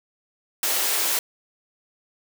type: high-pass noise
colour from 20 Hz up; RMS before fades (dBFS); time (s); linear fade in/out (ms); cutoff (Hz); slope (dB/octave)
white; -23; 0.63-1.19; 2; 320; 24
effects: none